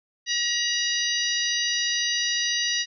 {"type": "harmonic tone with a mistuned harmonic", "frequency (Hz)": 954, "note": "A#5", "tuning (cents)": 40, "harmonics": [2, 3, 4, 5, 6], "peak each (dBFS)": [-29, -29, -29, -29, -29], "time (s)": [0.26, 2.86], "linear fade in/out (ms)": 50, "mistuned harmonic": 6, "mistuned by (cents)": 38, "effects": []}